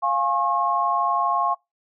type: chord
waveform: sine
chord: Db major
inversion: first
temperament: equal with one note detuned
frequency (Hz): 698.5 / 830.6 / 1082.8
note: F5 / Ab5 / Db6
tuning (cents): 0 / 0 / -41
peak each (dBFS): -25 / -26 / -21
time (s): 0.02-1.55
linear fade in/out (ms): 20
effects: noise-tail reverb RT60 0.2 s tail -23 dB re dry